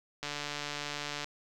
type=click train; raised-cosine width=0.2 ms; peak=-19 dBFS; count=149; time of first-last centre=0.23-1.244 s; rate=146 Hz; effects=none